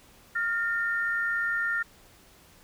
sine tone pair together, 1408.2 / 1819 Hz, F6 / A#6, +14 / -43 cents, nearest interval major third, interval 443 cents, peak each -28 dBFS, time 0.35-1.83 s, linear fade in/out 10 ms, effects pink hiss -56 dBFS RMS until 2.63 s

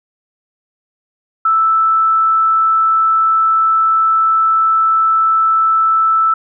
sine tone, 1318.5 Hz, E6, in tune, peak -9 dBFS, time 1.45-6.34 s, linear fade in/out 5 ms, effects none

